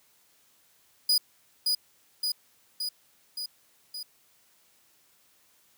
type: tone with echo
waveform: 40% pulse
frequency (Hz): 4937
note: D#8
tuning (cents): -14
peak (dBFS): -19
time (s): 1.09-1.18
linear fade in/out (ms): 5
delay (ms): 570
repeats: 5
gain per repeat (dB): -3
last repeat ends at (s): 4.03
effects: white hiss -64 dBFS RMS until 5.77 s + high-pass 60 Hz 12 dB/octave